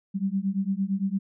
sine beating tone pair, 190.4 / 199.2 Hz, F#3 / G3, +50 / +28 cents, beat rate 8.8 Hz, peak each -27 dBFS, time 0.14-1.19 s, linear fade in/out 20 ms, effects none

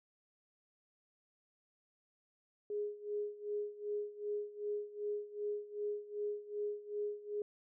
sine tone with tremolo, 415.3 Hz, G#4, in tune, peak -34 dBFS, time 2.7-7.42 s, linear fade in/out 2 ms, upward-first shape sine, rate 2.6 Hz, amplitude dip 85%, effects none

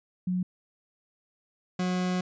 sine / 40% pulse tone pair in turn, 182 / 182 Hz, F#3 / F#3, -28 / -28 cents, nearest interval unison, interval 0 cents, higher neither, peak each -25 dBFS, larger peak neither, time 0.27-0.43 / 1.79-2.21 s, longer second, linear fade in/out 5 ms, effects resampled to 16000 Hz

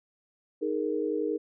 sine chord, D# suspended fourth, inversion none, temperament equal, 311.1 / 415.3 / 466.2 Hz, D#4 / G#4 / A#4, 0 / 0 / 0 cents, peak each -31 / -31 / -31 dBFS, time 0.61-1.38 s, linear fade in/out 20 ms, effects none

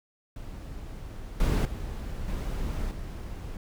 brown noise with level steps, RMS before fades -39 / -23 / -35 / -31 / -37 dBFS, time 0.36-3.57 s, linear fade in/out 2 ms, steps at 1.4 / 1.65 / 2.28 / 2.91 s, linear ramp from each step 2 ms, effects none

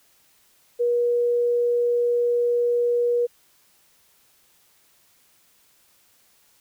sine tone, 480.1 Hz, B4, 49 cents flat, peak -18 dBFS, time 0.79-3.27 s, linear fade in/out 20 ms, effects white hiss -60 dBFS RMS until 6.6 s

